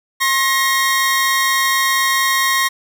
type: tone pair together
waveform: sawtooth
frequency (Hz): 1072 / 1887.1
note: C6 / A#6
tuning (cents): +42 / +21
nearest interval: minor seventh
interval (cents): 979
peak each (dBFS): -13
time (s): 0.2-2.69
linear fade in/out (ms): 20
effects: none